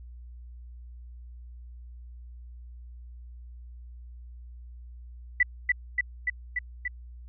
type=tone with echo; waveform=sine; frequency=1975.5 Hz; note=B6; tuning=in tune; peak=-17 dBFS; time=5.4-5.43 s; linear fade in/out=5 ms; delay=290 ms; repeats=5; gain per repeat=-2 dB; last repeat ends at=6.88 s; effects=added 60 Hz sine -42 dBFS peak until 7.28 s